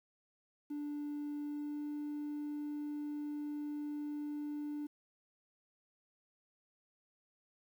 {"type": "tone with pitch glide", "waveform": "triangle", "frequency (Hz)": [293.1, 295.1], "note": ["D4", "D4"], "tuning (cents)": [-3, 8], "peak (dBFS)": -35, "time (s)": [0.7, 4.87], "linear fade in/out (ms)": 10, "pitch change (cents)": 11, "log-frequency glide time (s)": [1.41, 1.84], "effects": ["tanh soft clip ceiling -33 dBFS", "11-bit"]}